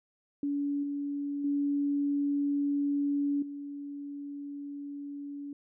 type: tone with level steps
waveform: sine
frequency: 285.1 Hz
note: C#4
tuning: 49 cents sharp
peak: -28 / -31 / -26 / -37 dBFS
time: 0.43-5.53 s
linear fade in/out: 2 ms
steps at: 0.83 / 1.44 / 3.42 s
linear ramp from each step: 5 ms
effects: none

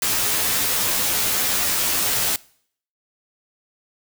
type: noise with comb filter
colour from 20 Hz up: white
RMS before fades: -21 dBFS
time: 0.02-2.36 s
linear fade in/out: 2 ms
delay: 13 ms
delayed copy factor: -0.9
effects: noise-tail reverb RT60 0.6 s tail -23 dB re dry

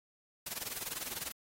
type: noise with tremolo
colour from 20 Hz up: white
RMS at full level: -37 dBFS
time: 0.46-1.32 s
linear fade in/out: 5 ms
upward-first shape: sine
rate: 20 Hz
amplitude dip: 85%
effects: AAC 48 kbps

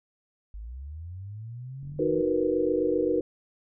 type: linear sweep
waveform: sine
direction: up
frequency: 49 to 164.81 Hz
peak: -36 dBFS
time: 0.54-2.21 s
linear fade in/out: 0 ms
type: click train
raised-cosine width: 5 ms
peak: -36 dBFS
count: 63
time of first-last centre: 1.83-3.205 s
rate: 45.1 Hz
type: chord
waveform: sine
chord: B major seventh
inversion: first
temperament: equal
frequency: 311.1 / 370 / 466.2 / 493.9 Hz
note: D#4 / F#4 / A#4 / B4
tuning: 0 / 0 / 0 / 0 cents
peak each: -28 dBFS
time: 1.99-3.21 s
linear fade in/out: 5 ms
effects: none

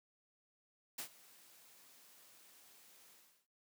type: noise with ADSR envelope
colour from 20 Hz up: white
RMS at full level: -42 dBFS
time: 0.98-3.47 s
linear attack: 9 ms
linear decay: 92 ms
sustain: -21 dB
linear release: 360 ms
effects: noise-tail reverb RT60 0.3 s tail -21 dB re dry + high-pass 150 Hz 12 dB/octave

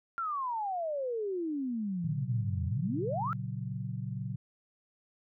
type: exponential two-way sweep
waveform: sine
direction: down then up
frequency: 1396.9 to 82.41 to 1396.9 Hz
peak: -31 dBFS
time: 0.18-3.33 s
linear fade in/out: 0 ms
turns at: 2.66 s
type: chord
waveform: sine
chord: F# major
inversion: first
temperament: equal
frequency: 116.54 / 138.59 / 185 Hz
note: A#2 / C#3 / F#3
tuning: 0 / 0 / 0 cents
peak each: -37 / -38 / -40 dBFS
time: 2.04-4.36 s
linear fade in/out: 5 ms
effects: none

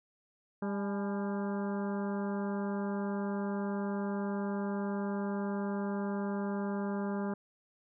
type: harmonic tone with a mistuned harmonic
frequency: 200 Hz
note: G3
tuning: 35 cents sharp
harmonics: 1 / 2 / 3 / 4 / 5 / 6 / 7 / 8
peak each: -33 / -39 / -43 / -45 / -47 / -49 / -50 / -51 dBFS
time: 0.62-7.34 s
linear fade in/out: 5 ms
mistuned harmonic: 4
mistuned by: +81 cents
effects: none

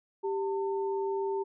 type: tone pair together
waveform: sine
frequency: 392 / 899 Hz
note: G4 / A5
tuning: 0 / +37 cents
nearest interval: octave + major second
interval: 1437 cents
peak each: -29 / -36 dBFS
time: 0.23-1.44 s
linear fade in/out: 20 ms
effects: none

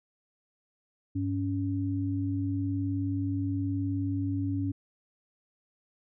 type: tone pair together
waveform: sine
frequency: 99.68 / 280 Hz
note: G2 / C#4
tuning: +29 / +18 cents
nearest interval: octave + tritone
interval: 1789 cents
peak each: -30 / -30 dBFS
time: 1.15-4.72 s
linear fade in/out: 10 ms
effects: none

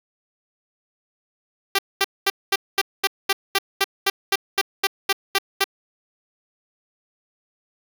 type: tone bursts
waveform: 5% pulse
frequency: 392 Hz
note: G4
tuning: in tune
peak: -5 dBFS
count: 16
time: 1.75-5.642 s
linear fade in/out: 5 ms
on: 37 ms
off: 220 ms
effects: none

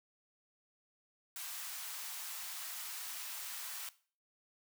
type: high-pass noise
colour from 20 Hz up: white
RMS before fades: -44 dBFS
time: 1.36-3.89 s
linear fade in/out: 2 ms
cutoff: 800 Hz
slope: 24 dB/octave
effects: noise-tail reverb RT60 0.4 s tail -17 dB re dry

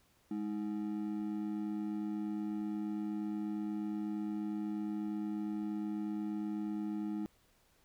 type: ring-modulated tone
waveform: triangle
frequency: 261.6 Hz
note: C4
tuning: in tune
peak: -30 dBFS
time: 0.31-7.26 s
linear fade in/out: 0 ms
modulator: 54.2 Hz
effects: pink hiss -70 dBFS RMS until 7.84 s

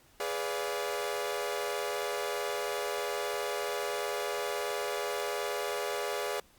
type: chord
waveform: sawtooth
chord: G# diminished seventh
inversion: none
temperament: equal with one note detuned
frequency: 415.3 / 493.9 / 576.9 / 698.5 Hz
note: G#4 / B4 / D5 / F5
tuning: 0 / 0 / -31 / 0 cents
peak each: -32 / -34 / -33 / -37 dBFS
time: 0.2-6.4 s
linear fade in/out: 2 ms
effects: pink hiss -62 dBFS RMS until 6.58 s + Opus 48 kbps

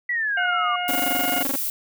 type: exponential sweep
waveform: sine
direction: down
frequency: 1979 to 1152 Hz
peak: -21 dBFS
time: 0.09-0.76 s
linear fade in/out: 5 ms
type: harmonic tone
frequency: 715 Hz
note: F5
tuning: 41 cents sharp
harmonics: 1 / 2 / 3 / 4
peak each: -26 / -30 / -31 / -30 dBFS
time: 0.37-1.43 s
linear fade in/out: 5 ms
type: noise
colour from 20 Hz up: violet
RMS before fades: -26 dBFS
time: 0.88-1.7 s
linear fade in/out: 2 ms
type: tone bursts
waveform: sawtooth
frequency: 274.8 Hz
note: C#4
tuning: 15 cents flat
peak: -21 dBFS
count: 16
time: 0.89-1.556 s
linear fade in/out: 0 ms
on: 21 ms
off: 22 ms
effects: none

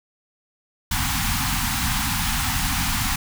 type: band-stop noise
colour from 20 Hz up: pink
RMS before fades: -23 dBFS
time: 0.91-3.16 s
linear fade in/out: 5 ms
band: 280 to 740 Hz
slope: 96 dB/octave
effects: none

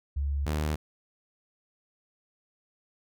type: tone pair in turn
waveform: sine / sawtooth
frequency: 70.6 / 76.14 Hz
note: C#2 / D#2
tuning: +32 / -37 cents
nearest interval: minor second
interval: 131 cents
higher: second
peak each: -26 / -23 dBFS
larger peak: second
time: 0.16-0.46 / 0.46-0.76 s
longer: neither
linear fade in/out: 10 ms
effects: none

